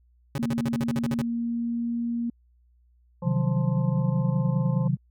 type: tone bursts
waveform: 40% pulse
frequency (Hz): 138.59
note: C#3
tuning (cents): 0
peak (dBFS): -25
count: 12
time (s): 0.35-1.217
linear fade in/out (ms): 2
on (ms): 31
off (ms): 45
type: tone with pitch glide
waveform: sine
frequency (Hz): 233.1 to 235.3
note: A#3 to A#3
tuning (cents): 0 to +16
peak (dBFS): -25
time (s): 0.39-2.3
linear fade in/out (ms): 5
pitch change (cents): +16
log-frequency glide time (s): 0.73-1.95
type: harmonic tone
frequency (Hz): 174.9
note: F3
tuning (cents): +3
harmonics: 1 / 3 / 5 / 6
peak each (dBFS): -31 / -36 / -42 / -43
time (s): 3.22-4.88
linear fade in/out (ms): 5
type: chord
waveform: sine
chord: C diminished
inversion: none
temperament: equal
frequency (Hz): 130.81 / 155.56 / 185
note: C3 / Eb3 / Gb3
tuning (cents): 0 / 0 / 0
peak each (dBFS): -25 / -26 / -28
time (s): 3.24-4.97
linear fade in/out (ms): 20
effects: added 60 Hz sine -58 dBFS peak until 5.1 s